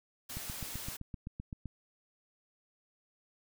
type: noise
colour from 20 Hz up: white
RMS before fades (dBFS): -43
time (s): 0.29-0.97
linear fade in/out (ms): 10
type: click train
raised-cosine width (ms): 5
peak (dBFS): -28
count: 11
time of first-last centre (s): 0.37-1.657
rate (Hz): 7.77
effects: none